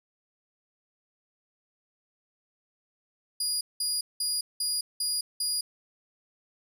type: tone bursts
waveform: 25% pulse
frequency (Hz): 4870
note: D#8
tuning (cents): -38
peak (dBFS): -22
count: 6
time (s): 3.4-5.61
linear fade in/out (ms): 5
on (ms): 210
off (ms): 190
effects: none